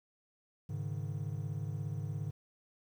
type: chord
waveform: triangle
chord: Ab suspended fourth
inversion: none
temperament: equal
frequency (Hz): 103.83 / 138.59 / 155.56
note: Ab2 / Db3 / Eb3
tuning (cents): 0 / 0 / 0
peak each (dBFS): -37 / -38 / -39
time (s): 0.69-2.31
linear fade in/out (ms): 10
effects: 11-bit